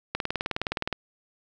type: click train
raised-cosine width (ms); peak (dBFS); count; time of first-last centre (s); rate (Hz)
0.3; -11; 16; 0.15-0.927; 19.3
effects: none